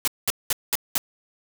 white noise bursts, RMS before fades -22 dBFS, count 5, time 0.05-0.98 s, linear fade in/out 0 ms, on 26 ms, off 200 ms, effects none

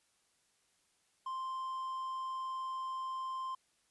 triangle tone, 1046.5 Hz, C6, in tune, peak -35 dBFS, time 1.26-3.55 s, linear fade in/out 5 ms, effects white hiss -74 dBFS RMS until 3.9 s + resampled to 24000 Hz

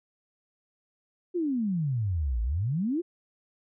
sine exponential two-way sweep, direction down then up, 369.4 to 53.6 to 369.4 Hz, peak -25 dBFS, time 1.34-3.02 s, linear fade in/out 20 ms, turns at 2.42 s, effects none

